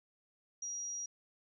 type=tone; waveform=sine; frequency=5740 Hz; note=F8; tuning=47 cents sharp; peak=-38 dBFS; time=0.62-1.06 s; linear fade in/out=5 ms; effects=none